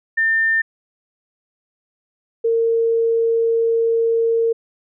sine tone pair in turn, 1800 / 457.9 Hz, A6 / A#4, +39 / -31 cents, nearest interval 2 octaves, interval 2370 cents, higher first, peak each -14 / -14 dBFS, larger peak neither, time 0.17-0.62 / 2.44-4.53 s, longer second, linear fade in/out 10 ms, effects none

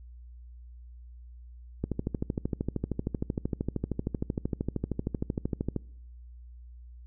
click train, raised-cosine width 3 ms, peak -16 dBFS, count 52, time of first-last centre 1.84-5.763 s, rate 13 Hz, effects noise-tail reverb RT60 0.8 s tail -26 dB re dry + added 60 Hz sine -45 dBFS peak until 7.06 s

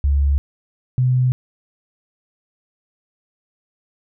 sine tone pair in turn, 70.4 / 126.97 Hz, C#2 / B2, +27 / +48 cents, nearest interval minor seventh, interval 1021 cents, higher second, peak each -13 dBFS, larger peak neither, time 0.04-0.38 / 0.98-1.32 s, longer neither, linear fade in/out 0 ms, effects none

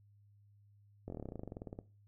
slowing click train, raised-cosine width 2 ms, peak -30 dBFS, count 20, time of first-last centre 1.08-1.789 s, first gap 21 ms, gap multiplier 1.06, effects noise-tail reverb RT60 0.3 s tail -17 dB re dry + added 102 Hz sine -62 dBFS peak until 2.07 s

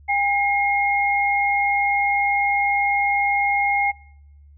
sine tone pair together, 806 / 2144 Hz, G5 / C7, +48 / +42 cents, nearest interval octave + perfect fourth, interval 1694 cents, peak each -20 dBFS, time 0.08-3.92 s, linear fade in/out 20 ms, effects noise-tail reverb RT60 0.8 s tail -24 dB re dry + added 72 Hz sine -45 dBFS peak until 4.57 s

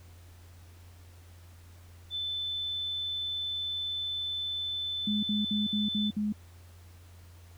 sine tone, 3520 Hz, A7, in tune, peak -31 dBFS, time 2.1-6.12 s, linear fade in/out 50 ms
sine tone bursts, 210 Hz, G#3, 19 cents sharp, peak -27 dBFS, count 6, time 5.07-6.325 s, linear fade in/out 5 ms, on 160 ms, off 59 ms
effects added 87 Hz sine -50 dBFS peak until 7.57 s + pink hiss -60 dBFS RMS until 7.57 s

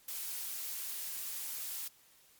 blue noise, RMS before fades -40 dBFS, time 0.08-1.88 s, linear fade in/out 5 ms, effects white hiss -64 dBFS RMS until 2.39 s + MP3 96 kbps

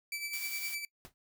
sawtooth tone with tremolo, 2316 Hz, D7, 25 cents flat, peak -31 dBFS, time 0.12-0.85 s, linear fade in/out 2 ms, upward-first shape sine, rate 9.8 Hz, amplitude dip 55%
blue noise, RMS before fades -42 dBFS, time 0.33-0.75 s, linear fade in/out 5 ms
pink noise with exponential decay, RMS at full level -45 dBFS, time 1.05-1.14 s, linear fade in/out 0 ms, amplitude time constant 18 ms
effects noise-tail reverb RT60 0.1 s tail -22 dB re dry

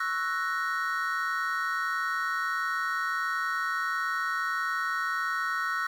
triangle chord, F# dominant seventh, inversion second, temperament equal, 1108.7 / 1318.5 / 1480 / 1864.7 Hz, C#6 / E6 / F#6 / A#6, 0 / 0 / 0 / 0 cents, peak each -34 / -30 / -30 / -32 dBFS, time 0-5.87 s, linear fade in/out 5 ms, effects 9-bit

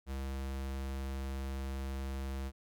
square tone, 67.2 Hz, C2, 47 cents sharp, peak -37 dBFS, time 0.06-2.52 s, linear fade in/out 50 ms, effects none

